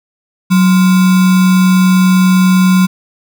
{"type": "tone with sample-and-hold", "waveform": "sine", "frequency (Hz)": 185, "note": "F#3", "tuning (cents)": 0, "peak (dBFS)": -5, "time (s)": [0.5, 2.87], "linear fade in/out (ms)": 20, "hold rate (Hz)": 1225, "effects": []}